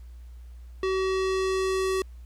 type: tone with low-pass filter sweep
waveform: square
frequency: 379.4 Hz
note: F#4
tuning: 43 cents sharp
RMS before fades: -26 dBFS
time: 0.83-2.02 s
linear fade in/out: 2 ms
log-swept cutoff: 4000 to 11000 Hz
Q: 0.84
effects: added 60 Hz sine -41 dBFS peak until 2.25 s + pink hiss -65 dBFS RMS until 2.25 s